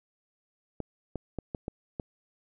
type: clicks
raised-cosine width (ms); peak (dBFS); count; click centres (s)
2; -20; 6; 0.803 / 1.157 / 1.387 / 1.548 / 1.681 / 1.998
effects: none